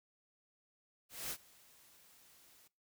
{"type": "noise with ADSR envelope", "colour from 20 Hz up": "white", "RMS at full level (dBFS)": -40, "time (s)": [1.09, 2.68], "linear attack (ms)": 220, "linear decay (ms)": 60, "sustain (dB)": -24, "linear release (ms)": 10, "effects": ["noise-tail reverb RT60 0.3 s tail -22 dB re dry"]}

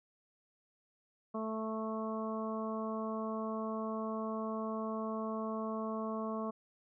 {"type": "harmonic tone", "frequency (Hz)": 220, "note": "A3", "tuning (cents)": 0, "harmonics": [1, 2, 3, 4, 5, 6], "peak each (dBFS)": [-38, -42, -42, -50, -42, -55], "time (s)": [1.34, 6.51], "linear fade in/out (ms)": 10, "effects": []}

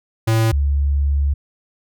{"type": "tone pair in turn", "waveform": ["square", "sine"], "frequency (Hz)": [112.2, 70.68], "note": ["A2", "C#2"], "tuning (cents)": [34, 34], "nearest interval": "minor sixth", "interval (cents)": 800, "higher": "first", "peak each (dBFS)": -14, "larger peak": "neither", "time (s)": [[0.27, 0.52], [0.52, 1.34]], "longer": "second", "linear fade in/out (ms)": 10, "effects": []}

